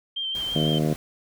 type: tone with vibrato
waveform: sine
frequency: 3146 Hz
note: G7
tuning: 6 cents sharp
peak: -26 dBFS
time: 0.16-0.79 s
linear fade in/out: 10 ms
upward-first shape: sine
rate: 6 Hz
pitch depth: 25 cents each way
type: noise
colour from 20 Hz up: pink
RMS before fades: -40 dBFS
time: 0.35-0.96 s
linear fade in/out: 0 ms
type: harmonic tone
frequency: 77.1 Hz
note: D#2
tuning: 15 cents flat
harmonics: 2 / 3 / 4 / 5 / 6 / 7 / 8 / 9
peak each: -23 / -27 / -29 / -31 / -33 / -34 / -35 / -36 dBFS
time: 0.55-0.94 s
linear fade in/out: 10 ms
effects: none